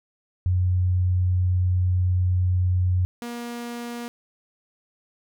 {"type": "tone pair in turn", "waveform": ["sine", "sawtooth"], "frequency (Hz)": [90.9, 238.1], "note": ["F#2", "A#3"], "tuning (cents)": [-30, 37], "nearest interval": "octave + perfect fourth", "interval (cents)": 1667, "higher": "second", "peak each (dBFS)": [-18, -27], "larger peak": "first", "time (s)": [[0.46, 3.05], [3.22, 4.08]], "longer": "first", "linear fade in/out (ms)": 0, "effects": []}